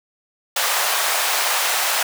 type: high-pass noise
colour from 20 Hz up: pink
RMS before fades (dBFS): -20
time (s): 0.56-2.03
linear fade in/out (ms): 5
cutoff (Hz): 660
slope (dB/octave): 24
effects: none